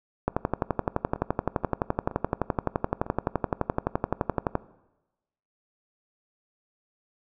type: two click trains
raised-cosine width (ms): 1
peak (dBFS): -9 / -22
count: 51 / 5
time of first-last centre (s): 0.28-4.554 / 1.16-3.065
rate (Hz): 11.7 / 2.1
effects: noise-tail reverb RT60 1.0 s tail -19 dB re dry